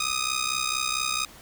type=ring-modulated tone; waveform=10% pulse; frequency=1244.5 Hz; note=D#6; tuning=in tune; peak=-14 dBFS; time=0-1.25 s; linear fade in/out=2 ms; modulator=32.2 Hz; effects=pink hiss -48 dBFS RMS until 1.41 s